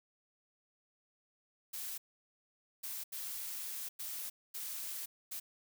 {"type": "noise bursts at uneven times", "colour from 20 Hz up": "blue", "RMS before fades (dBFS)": -42, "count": 6, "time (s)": [[1.73, 1.98], [2.83, 3.04], [3.12, 3.89], [3.99, 4.3], [4.54, 5.06], [5.31, 5.4]], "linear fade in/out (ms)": 10, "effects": []}